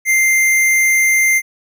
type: tone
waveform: square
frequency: 2093 Hz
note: C7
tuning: in tune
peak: -11 dBFS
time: 0.05-1.42 s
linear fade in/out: 50 ms
effects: none